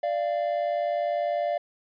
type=tone pair together; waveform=triangle; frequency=590 / 690 Hz; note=D5 / F5; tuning=+8 / -21 cents; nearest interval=minor third; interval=271 cents; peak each=-25 dBFS; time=0.03-1.58 s; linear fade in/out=5 ms; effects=resampled to 11025 Hz